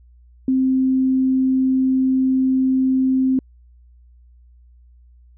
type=tone; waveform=sine; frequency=261.6 Hz; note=C4; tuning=in tune; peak=-14 dBFS; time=0.48-3.39 s; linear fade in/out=2 ms; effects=added 60 Hz sine -46 dBFS peak until 5.37 s